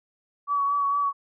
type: tone with vibrato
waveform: sine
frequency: 1134 Hz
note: C#6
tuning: 39 cents sharp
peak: -21 dBFS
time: 0.47-1.13 s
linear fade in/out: 50 ms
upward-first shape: sine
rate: 4.4 Hz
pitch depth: 24 cents each way
effects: none